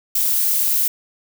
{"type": "noise", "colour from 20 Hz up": "violet", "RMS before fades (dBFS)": -18, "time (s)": [0.15, 0.88], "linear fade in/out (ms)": 5, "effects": []}